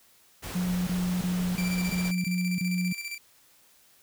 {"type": "noise", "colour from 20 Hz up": "pink", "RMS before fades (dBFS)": -38, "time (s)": [0.42, 2.12], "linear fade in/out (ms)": 20}
{"type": "tone bursts", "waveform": "sine", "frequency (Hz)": 180, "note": "F#3", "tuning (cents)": -47, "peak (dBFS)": -25, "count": 7, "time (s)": [0.55, 2.928], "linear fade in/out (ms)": 5, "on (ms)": 320, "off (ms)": 23}
{"type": "tone with tremolo", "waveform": "sawtooth", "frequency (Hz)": 2346, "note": "D7", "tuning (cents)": -2, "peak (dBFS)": -29, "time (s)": [1.58, 3.18], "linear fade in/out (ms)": 2, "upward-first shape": "square", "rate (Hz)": 15, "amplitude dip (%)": 55}
{"effects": ["white hiss -60 dBFS RMS until 4.02 s"]}